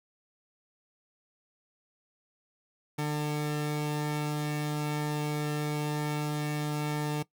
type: tone pair together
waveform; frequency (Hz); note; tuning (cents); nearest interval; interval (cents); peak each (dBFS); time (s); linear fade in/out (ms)
30% pulse; 149.47 / 447.9; D3 / A4; +31 / +31; octave + perfect fifth; 1900; -27 / -34; 2.98-7.23; 10
effects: noise-tail reverb RT60 0.1 s tail -19 dB re dry